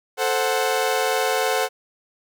sawtooth chord, F# diminished, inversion first, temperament equal, 440 / 523.3 / 740 Hz, A4 / C5 / F#5, 0 / 0 / 0 cents, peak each -20 dBFS, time 0.17-1.69 s, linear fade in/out 50 ms, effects none

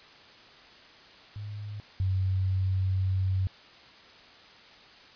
sine tone pair in turn, 103.83 / 94.54 Hz, G#2 / F#2, 0 / +38 cents, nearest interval major second, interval 162 cents, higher first, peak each -35 / -24 dBFS, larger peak second, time 1.36-1.8 / 2-3.47 s, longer second, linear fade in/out 0 ms, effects white hiss -52 dBFS RMS until 5.15 s + resampled to 11025 Hz

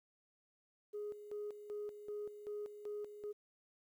sine tone with tremolo, 416.4 Hz, G#4, 5 cents sharp, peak -39 dBFS, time 0.93-3.33 s, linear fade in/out 20 ms, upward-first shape square, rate 2.6 Hz, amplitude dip 70%, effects tanh soft clip ceiling -37 dBFS + 12-bit

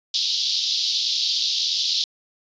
pink band-pass noise, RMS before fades -23 dBFS, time 0.14-2.04 s, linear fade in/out 2 ms, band 3400 to 5300 Hz, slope 48 dB/octave, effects resampled to 16000 Hz

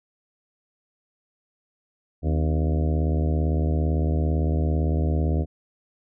harmonic tone with a mistuned harmonic, 77.78 Hz, D#2, in tune, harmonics 1 / 2 / 3 / 4 / 5 / 6 / 7 / 8 / 9, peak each -21 / -27 / -31 / -33 / -35 / -37 / -38 / -39 / -40 dBFS, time 2.22-5.46 s, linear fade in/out 50 ms, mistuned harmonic 3, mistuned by +110 cents, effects none

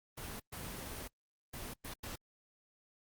pink noise bursts at uneven times, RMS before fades -44 dBFS, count 5, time 0.17-0.4 / 0.52-1.08 / 1.53-1.74 / 1.84-1.94 / 2.03-2.16 s, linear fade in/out 10 ms, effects Opus 24 kbps

